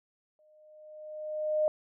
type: tone with exponential growth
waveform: sine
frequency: 613 Hz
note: D#5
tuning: 26 cents flat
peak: -22 dBFS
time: 0.39-1.68 s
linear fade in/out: 1 ms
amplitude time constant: 280 ms
effects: none